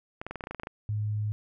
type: clicks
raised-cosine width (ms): 0.5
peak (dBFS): -21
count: 12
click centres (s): 0.215 / 0.266 / 0.31 / 0.357 / 0.408 / 0.439 / 0.471 / 0.51 / 0.547 / 0.598 / 0.634 / 0.671
type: tone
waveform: sine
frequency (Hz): 105.7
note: G#2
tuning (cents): +31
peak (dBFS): -27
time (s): 0.89-1.32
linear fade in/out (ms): 0
effects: none